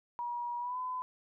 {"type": "tone with pitch glide", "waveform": "sine", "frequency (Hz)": [959, 1010.2], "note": ["A#5", "B5"], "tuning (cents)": [49, 39], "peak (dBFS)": -34, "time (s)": [0.19, 1.02], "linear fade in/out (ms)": 0, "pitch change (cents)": 90, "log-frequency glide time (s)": [0.59, 0.78], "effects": []}